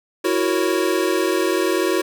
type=chord; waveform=square; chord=F# dominant seventh; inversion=third; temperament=equal; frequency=329.6 / 370 / 466.2 / 554.4 Hz; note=E4 / F#4 / A#4 / C#5; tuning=0 / 0 / 0 / 0 cents; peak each=-23 / -21 / -27 / -27 dBFS; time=0.24-2.02 s; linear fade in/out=10 ms; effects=none